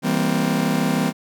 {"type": "chord", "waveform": "40% pulse", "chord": "C dominant seventh", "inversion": "first", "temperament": "just", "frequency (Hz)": [163.52, 196.22, 235.5, 261.6], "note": ["E3", "G3", "Bb3", "C4"], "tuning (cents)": [-14, 2, 18, 0], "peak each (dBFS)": -23, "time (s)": [0.02, 1.13], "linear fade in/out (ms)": 50, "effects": []}